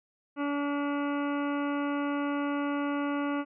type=harmonic tone; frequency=286.6 Hz; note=D4; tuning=42 cents flat; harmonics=1 / 2 / 3 / 4 / 5 / 7 / 8 / 9 / 10; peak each=-29 / -37 / -40 / -38 / -40 / -46 / -50 / -49 / -52 dBFS; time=0.36-3.45 s; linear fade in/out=50 ms; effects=none